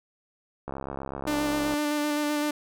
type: click train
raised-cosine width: 1 ms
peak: -20 dBFS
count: 73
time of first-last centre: 0.68-1.739 s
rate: 68 Hz
type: tone with vibrato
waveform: sawtooth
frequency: 296.6 Hz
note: D4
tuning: 17 cents sharp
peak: -21 dBFS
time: 1.27-2.51 s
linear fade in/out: 5 ms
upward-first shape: square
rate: 7.8 Hz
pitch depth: 14 cents each way
effects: none